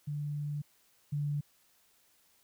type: tone pair in turn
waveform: sine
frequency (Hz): 146.8 / 145.79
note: D3 / D3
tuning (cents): 0 / -12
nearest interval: unison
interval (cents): 12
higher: first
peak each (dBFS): -33 / -30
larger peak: second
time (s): 0.07-0.62 / 1.12-1.41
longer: first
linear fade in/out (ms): 10
effects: white hiss -68 dBFS RMS until 2.43 s